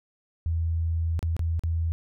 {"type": "tone with dropouts", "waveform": "sine", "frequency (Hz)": 82.41, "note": "E2", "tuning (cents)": 0, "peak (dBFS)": -23, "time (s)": [0.46, 1.92], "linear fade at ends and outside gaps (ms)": 0, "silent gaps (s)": [[1.192, 1.228], [1.366, 1.393], [1.594, 1.636]], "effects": []}